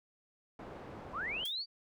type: low-pass noise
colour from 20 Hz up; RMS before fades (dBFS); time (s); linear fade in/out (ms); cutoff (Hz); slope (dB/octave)
white; -48; 0.59-1.44; 2; 770; 12
type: linear sweep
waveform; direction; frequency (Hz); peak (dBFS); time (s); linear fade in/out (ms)
sine; up; 888 to 4699; -35; 1.12-1.66; 50
type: noise with exponential decay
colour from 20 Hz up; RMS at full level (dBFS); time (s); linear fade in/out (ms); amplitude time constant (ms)
blue; -41; 1.45-1.56; 5; 23
effects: none